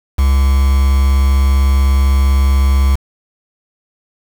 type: tone with quantisation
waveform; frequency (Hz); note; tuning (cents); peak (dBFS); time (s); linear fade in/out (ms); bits
triangle; 67.9; C#2; -35; -6; 0.18-2.96; 10; 4
effects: none